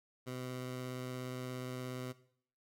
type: tone with vibrato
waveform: 15% pulse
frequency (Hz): 127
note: B2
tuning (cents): +49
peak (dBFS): -34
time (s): 0.26-2.13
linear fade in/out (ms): 20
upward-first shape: sine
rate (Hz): 17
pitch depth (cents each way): 10
effects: noise-tail reverb RT60 0.6 s tail -17 dB re dry